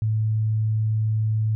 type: tone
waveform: sine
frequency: 109.1 Hz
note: A2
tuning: 14 cents flat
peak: -19 dBFS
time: 0.02-1.55 s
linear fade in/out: 0 ms
effects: none